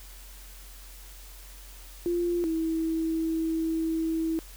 sine tone pair in turn, 347 / 324.2 Hz, F4 / E4, -11 / -29 cents, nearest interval minor second, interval 118 cents, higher first, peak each -24 / -25 dBFS, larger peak first, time 2.06-2.44 / 2.44-4.39 s, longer second, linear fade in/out 0 ms, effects added 45 Hz sine -45 dBFS peak until 4.56 s + white hiss -50 dBFS RMS until 4.56 s

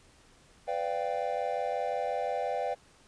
triangle chord, G dominant seventh, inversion first, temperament equal with one note detuned, 501.6 / 587.3 / 698.5 / 784 Hz, B4 / D5 / F5 / G5, +27 / 0 / 0 / 0 cents, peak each -33 dBFS, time 0.67-2.75 s, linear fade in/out 20 ms, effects pink hiss -60 dBFS RMS until 3.07 s + resampled to 22050 Hz

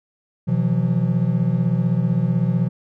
triangle tone cluster, 125.7 / 164.3 / 180.1 Hz, B2 / E3 / F#3, +31 / -5 / -46 cents, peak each -19 dBFS, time 0.47-2.69 s, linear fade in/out 20 ms, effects none

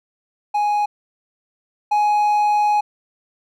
triangle tone pair in turn, 831 / 835.5 Hz, G#5 / G#5, +1 / +10 cents, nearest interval unison, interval 9 cents, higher second, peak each -14 / -12 dBFS, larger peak second, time 0.54-0.86 / 1.91-2.81 s, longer second, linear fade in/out 10 ms, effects none

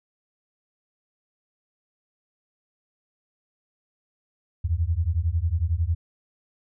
sine beating tone pair, 78.3 / 89.3 Hz, D#2 / F2, +11 / +39 cents, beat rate 11 Hz, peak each -24 dBFS, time 4.64-5.95 s, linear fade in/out 10 ms, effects none

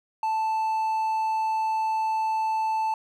triangle tone, 880 Hz, A5, in tune, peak -21 dBFS, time 0.23-2.94 s, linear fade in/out 2 ms, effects none

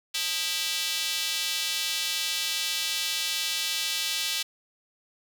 square tone with high-pass filter, 178.7 Hz, F3, 40 cents sharp, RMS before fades -29 dBFS, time 0.14-4.43 s, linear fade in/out 10 ms, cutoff 3400 Hz, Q 1.7, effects none

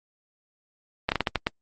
slowing click train, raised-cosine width 0.3 ms, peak -6 dBFS, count 7, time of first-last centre 1.09-1.469 s, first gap 29 ms, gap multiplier 1.31, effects Opus 24 kbps

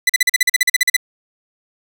sawtooth tone bursts, 1997 Hz, B6, 19 cents sharp, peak -6 dBFS, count 14, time 0.07-0.966 s, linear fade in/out 5 ms, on 25 ms, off 42 ms, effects none

